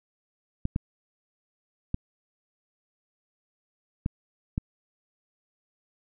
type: clicks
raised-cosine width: 5 ms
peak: -14 dBFS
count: 5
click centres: 0.654 / 0.761 / 1.944 / 4.061 / 4.579 s
effects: none